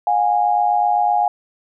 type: tone pair together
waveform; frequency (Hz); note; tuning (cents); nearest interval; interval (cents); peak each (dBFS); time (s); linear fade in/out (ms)
sine; 716 / 823.8; F5 / G#5; +43 / -14; major second; 243; -17 / -16; 0.07-1.28; 2
effects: none